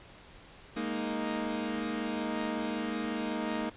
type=chord; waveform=sawtooth; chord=Ab suspended second; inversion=none; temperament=equal; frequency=207.7 / 233.1 / 311.1 Hz; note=Ab3 / Bb3 / Eb4; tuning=0 / 0 / 0 cents; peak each=-34 / -31 / -32 dBFS; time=0.76-3.7 s; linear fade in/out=10 ms; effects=pink hiss -53 dBFS RMS until 3.76 s + resampled to 8000 Hz